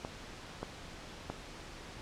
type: clicks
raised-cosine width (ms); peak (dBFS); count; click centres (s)
1; -23; 3; 0.049 / 0.63 / 1.3
effects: pink hiss -48 dBFS RMS until 2.01 s + low-pass 6000 Hz 12 dB/octave